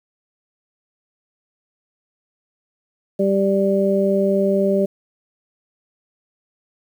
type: harmonic tone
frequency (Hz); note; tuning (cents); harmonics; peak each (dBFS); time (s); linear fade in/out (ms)
196; G3; 0; 1 / 2 / 3; -19 / -19 / -19; 3.19-4.86; 10
effects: 8-bit